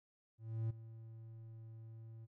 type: tone with ADSR envelope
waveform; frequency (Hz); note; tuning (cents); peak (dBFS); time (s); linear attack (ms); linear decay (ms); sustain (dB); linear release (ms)
triangle; 112.6; A2; +40; -32; 0.38-2.27; 320; 12; -16; 31
effects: none